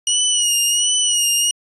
15% pulse tone with vibrato, 2904 Hz, F#7, 33 cents flat, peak -7 dBFS, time 0.07-1.51 s, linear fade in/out 2 ms, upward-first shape sine, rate 1.4 Hz, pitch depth 52 cents each way, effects resampled to 24000 Hz

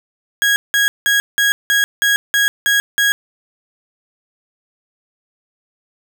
35% pulse tone bursts, 1650 Hz, G#6, 12 cents flat, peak -10 dBFS, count 9, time 0.42-3.12 s, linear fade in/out 0 ms, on 140 ms, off 180 ms, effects none

